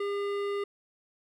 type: tone with hard clipping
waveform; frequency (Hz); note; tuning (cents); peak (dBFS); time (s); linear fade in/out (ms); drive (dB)
sine; 403.7; G#4; -49; -31; 0-0.64; 5; 14
effects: none